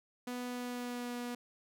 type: tone with pitch glide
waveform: sawtooth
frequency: 246.9 to 242.8 Hz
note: B3 to B3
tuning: 0 to -29 cents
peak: -34 dBFS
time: 0.27-1.35 s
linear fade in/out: 5 ms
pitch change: -29 cents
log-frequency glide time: 0.46-1.15 s
effects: none